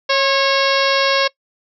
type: harmonic tone with a mistuned harmonic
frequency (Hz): 548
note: C#5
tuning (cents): -20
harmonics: 1 / 2 / 3 / 4 / 5 / 6 / 7 / 8 / 9 / 10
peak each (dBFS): -17 / -20 / -22 / -23 / -24 / -25 / -25 / -26 / -27 / -27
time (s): 0.09-1.28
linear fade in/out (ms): 10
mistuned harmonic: 2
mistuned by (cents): -30
effects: noise-tail reverb RT60 0.1 s tail -21 dB re dry